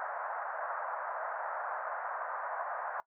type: band-pass noise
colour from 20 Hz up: pink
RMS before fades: -38 dBFS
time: 0-3 s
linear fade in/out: 0 ms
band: 610 to 1600 Hz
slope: 48 dB/octave
effects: noise-tail reverb RT60 0.1 s tail -19 dB re dry